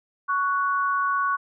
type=tone pair together; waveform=sine; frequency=1116 / 1473.8 Hz; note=C#6 / F#6; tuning=+11 / -7 cents; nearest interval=perfect fourth; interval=482 cents; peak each=-22 / -26 dBFS; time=0.28-1.37 s; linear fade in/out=20 ms; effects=none